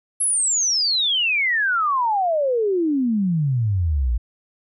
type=exponential sweep; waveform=sine; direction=down; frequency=11190 to 54.5 Hz; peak=-17 dBFS; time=0.2-4.18 s; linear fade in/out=10 ms; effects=none